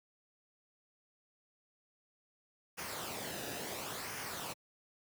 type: noise with flanger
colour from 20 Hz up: pink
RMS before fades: -42 dBFS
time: 2.77-4.54 s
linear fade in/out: 20 ms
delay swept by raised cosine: 0.25 to 0.93 ms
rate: 0.72 Hz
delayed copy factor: -0.55
effects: high-pass 100 Hz 12 dB/octave